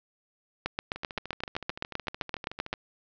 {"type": "two click trains", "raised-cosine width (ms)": 0.3, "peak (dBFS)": [-22, -13], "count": [25, 17], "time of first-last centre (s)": [[0.96, 2.738], [0.66, 2.73]], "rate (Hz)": [13.5, 7.73], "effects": ["resampled to 16000 Hz", "9-bit"]}